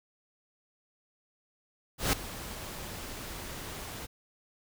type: noise with ADSR envelope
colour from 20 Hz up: pink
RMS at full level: -25 dBFS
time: 1.98-4.07 s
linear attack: 150 ms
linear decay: 4 ms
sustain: -16 dB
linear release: 21 ms
effects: none